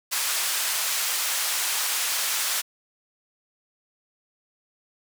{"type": "band-pass noise", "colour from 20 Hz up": "white", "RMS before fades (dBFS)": -26, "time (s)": [0.11, 2.62], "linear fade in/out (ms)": 20, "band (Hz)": [870, 12000], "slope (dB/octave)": 12, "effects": []}